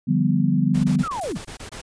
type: chord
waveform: sine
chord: G dominant seventh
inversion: second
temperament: equal with one note detuned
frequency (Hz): 148.02 / 174.61 / 196 / 246.9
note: D3 / F3 / G3 / B3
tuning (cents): +14 / 0 / 0 / 0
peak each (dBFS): -22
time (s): 0.07-1.04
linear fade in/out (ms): 20
type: noise bursts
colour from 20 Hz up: pink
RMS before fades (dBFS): -36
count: 9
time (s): 0.74-1.816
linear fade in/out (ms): 10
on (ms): 100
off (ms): 22
type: linear sweep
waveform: sine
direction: down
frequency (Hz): 1426 to 113.6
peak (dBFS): -25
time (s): 1.03-1.38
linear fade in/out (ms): 10
type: noise with exponential decay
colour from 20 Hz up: violet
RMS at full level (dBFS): -31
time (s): 1.21-1.65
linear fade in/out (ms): 2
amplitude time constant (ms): 94
effects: resampled to 22050 Hz